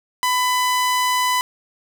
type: tone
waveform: sawtooth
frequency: 1000 Hz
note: B5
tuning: 21 cents sharp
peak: -13 dBFS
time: 0.23-1.41 s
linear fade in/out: 0 ms
effects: 9-bit